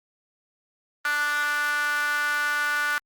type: tone with high-pass filter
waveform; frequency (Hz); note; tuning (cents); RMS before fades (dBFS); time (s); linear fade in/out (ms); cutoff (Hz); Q
sawtooth; 293.7; D4; 0; -25; 1.05-2.98; 0; 1400; 7.1
effects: Opus 24 kbps